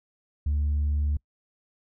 sine tone with tanh clipping, 73.42 Hz, D2, in tune, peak -23 dBFS, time 0.46-1.17 s, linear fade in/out 5 ms, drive 1 dB, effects noise-tail reverb RT60 0.1 s tail -26 dB re dry

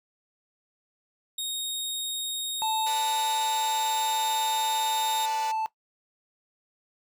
sawtooth tone with pitch glide, 3730 to 3704 Hz, A#7 to A#7, 0 to -12 cents, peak -26 dBFS, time 1.38-5.26 s, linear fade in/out 5 ms, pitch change -12 cents, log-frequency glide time 3.32-4.29 s
triangle tone, 880 Hz, A5, in tune, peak -24 dBFS, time 2.62-5.66 s, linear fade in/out 0 ms
5% pulse chord, B minor, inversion none, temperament equal with one note detuned, 493.9 / 587.3 / 731.9 Hz, B4 / D5 / F#5, 0 / 0 / -19 cents, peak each -29 / -29 / -31 dBFS, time 2.86-5.52 s, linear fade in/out 10 ms
effects noise-tail reverb RT60 0.1 s tail -17 dB re dry

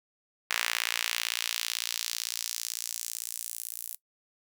sawtooth tone with high-pass filter sweep, 57.9 Hz, A#1, 11 cents flat, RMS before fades -34 dBFS, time 0.5-3.96 s, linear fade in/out 0 ms, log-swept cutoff 1900 to 11000 Hz, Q 1.2, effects noise-tail reverb RT60 0.1 s tail -20 dB re dry

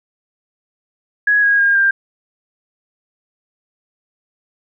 sine tone with pitch steps, 1670 / 1643.2 / 1616.8 / 1590.9 Hz, G#6 / G#6 / G#6 / G6, +9 / -19 / -47 / +25 cents, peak -10 dBFS, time 1.27-1.91 s, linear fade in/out 5 ms, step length 160 ms, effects none

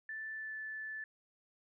sine tone with pitch glide, 1760 to 1746.8 Hz, A6 to A6, 0 to -13 cents, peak -40 dBFS, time 0.09-1.04 s, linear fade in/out 2 ms, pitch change -13 cents, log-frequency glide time 0.34-0.55 s, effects none

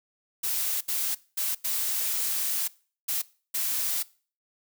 blue noise bursts at uneven times, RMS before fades -28 dBFS, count 6, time 0.43-0.81 / 0.88-1.15 / 1.37-1.55 / 1.64-2.68 / 3.08-3.22 / 3.54-4.03 s, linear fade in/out 10 ms, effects noise-tail reverb RT60 0.4 s tail -21 dB re dry

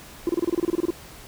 sine tone bursts, 342.6 Hz, F4, 33 cents flat, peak -16 dBFS, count 13, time 0.27-0.905 s, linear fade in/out 2 ms, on 23 ms, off 28 ms, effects tanh soft clip ceiling -18 dBFS + pink hiss -44 dBFS RMS until 1.27 s

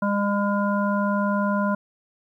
harmonic tone, 202.7 Hz, G#3, 42 cents flat, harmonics 1 / 3 / 5 / 7, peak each -22 / -27 / -27 / -30 dBFS, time 0.02-1.75 s, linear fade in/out 5 ms, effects 10-bit

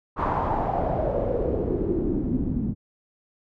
pink noise with low-pass filter sweep, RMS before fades -25 dBFS, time 0.16-2.75 s, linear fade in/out 50 ms, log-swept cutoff 1100 to 210 Hz, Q 4.2, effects none

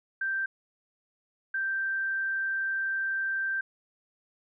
sine tone pair in turn, 1568 / 1568 Hz, G6 / G6, 0 / 0 cents, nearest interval unison, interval 0 cents, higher neither, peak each -27 dBFS, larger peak neither, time 0.21-0.46 / 1.54-3.61 s, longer second, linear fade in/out 5 ms, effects none

